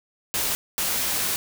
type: noise bursts at uneven times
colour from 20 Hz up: white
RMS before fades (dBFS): -25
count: 2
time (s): 0.34-0.55 / 0.78-1.36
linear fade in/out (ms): 0
effects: none